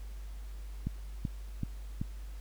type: click train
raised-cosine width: 5 ms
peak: -20 dBFS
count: 4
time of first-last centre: 0.87-2.015 s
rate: 2.62 Hz
effects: added 50 Hz sine -40 dBFS peak until 2.4 s + pink hiss -59 dBFS RMS until 2.4 s